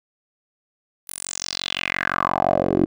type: tone with band-pass filter sweep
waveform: 10% pulse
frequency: 45.86 Hz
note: F#1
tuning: 15 cents flat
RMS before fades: -23 dBFS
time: 1.07-2.86 s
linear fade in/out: 20 ms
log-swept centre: 12000 to 320 Hz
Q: 4.5
effects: none

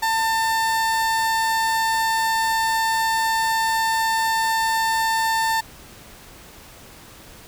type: tone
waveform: 30% pulse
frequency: 896 Hz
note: A5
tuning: 31 cents sharp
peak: -16 dBFS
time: 0.02-5.61 s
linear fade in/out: 10 ms
effects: pink hiss -44 dBFS RMS until 7.47 s

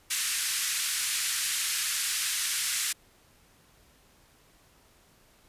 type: band-pass noise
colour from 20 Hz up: white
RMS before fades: -30 dBFS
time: 0.1-2.93 s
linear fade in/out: 10 ms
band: 1500 to 11000 Hz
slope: 24 dB/octave
effects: pink hiss -61 dBFS RMS until 5.48 s + resampled to 32000 Hz

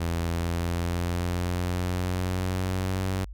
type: tone with pitch glide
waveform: sawtooth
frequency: 84.4 to 94.74 Hz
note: E2 to F#2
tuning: +41 to +41 cents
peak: -22 dBFS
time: 0-3.25 s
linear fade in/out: 10 ms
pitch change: +200 cents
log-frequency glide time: 0.26-3.12 s
effects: added 50 Hz sine -37 dBFS peak until 3.33 s

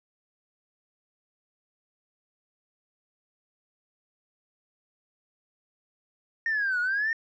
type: linear two-way sweep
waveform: triangle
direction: down then up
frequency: 1844 to 1427 to 1844 Hz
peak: -21 dBFS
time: 6.46-7.13 s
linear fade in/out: 2 ms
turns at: 6.8 s
effects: tanh soft clip ceiling -21 dBFS + resampled to 16000 Hz

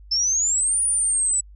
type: exponential two-way sweep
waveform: sine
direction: up then down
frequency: 5240 to 9620 to 7860 Hz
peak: -18 dBFS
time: 0.11-1.41 s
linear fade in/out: 10 ms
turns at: 0.82 s
effects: added 50 Hz sine -42 dBFS peak until 1.55 s

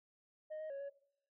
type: tone with pitch steps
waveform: sine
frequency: 619 / 625 / 554 / 561 Hz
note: D#5 / D#5 / C#5 / C#5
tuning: -9 / +8 / -1 / +21 cents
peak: -39 dBFS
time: 0.5-0.9 s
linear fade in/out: 20 ms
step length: 100 ms
effects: noise-tail reverb RT60 0.7 s tail -19 dB re dry + tanh soft clip ceiling -41 dBFS

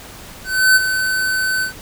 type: tone with ADSR envelope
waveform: square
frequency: 1521 Hz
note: F#6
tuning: 47 cents sharp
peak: -8 dBFS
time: 0.44-1.73 s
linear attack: 320 ms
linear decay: 25 ms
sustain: -9 dB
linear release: 110 ms
effects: pink hiss -37 dBFS RMS until 1.81 s

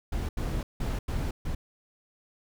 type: noise bursts at uneven times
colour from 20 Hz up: brown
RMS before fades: -30 dBFS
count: 5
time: 0.12-0.29 / 0.37-0.63 / 0.8-0.99 / 1.08-1.31 / 1.45-1.55 s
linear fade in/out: 5 ms
effects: none

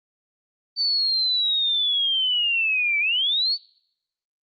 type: linear two-way sweep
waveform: sine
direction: down then up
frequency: 4570 to 2289 to 4570 Hz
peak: -19 dBFS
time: 0.76-3.58 s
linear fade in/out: 50 ms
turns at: 2.99 s
effects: noise-tail reverb RT60 0.8 s tail -26 dB re dry + Opus 48 kbps

